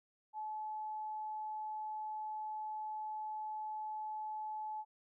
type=tone; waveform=sine; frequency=860 Hz; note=A5; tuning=40 cents flat; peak=-39 dBFS; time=0.33-4.85 s; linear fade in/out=50 ms; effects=none